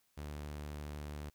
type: tone with vibrato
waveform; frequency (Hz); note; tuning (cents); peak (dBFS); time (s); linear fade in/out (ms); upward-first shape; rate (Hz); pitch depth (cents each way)
sawtooth; 74; D2; +14; -38; 0.17-1.3; 10; sine; 19; 11
effects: white hiss -75 dBFS RMS until 1.34 s